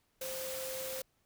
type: tone in noise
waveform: sine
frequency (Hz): 523.3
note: C5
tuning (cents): 0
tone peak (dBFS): -40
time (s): 0.21-1.02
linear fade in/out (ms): 5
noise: white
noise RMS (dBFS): -42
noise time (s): 0.21-1.02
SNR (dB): -1
effects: pink hiss -75 dBFS RMS until 1.25 s